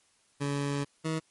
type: tone pair in turn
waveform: 20% pulse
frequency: 142.1 / 159.5 Hz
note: C#3 / D#3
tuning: +43 / +43 cents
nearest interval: major second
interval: 200 cents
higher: second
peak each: -24 dBFS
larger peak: neither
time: 0.4-0.85 / 1.04-1.2 s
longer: first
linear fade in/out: 20 ms
effects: white hiss -67 dBFS RMS until 1.3 s + MP3 48 kbps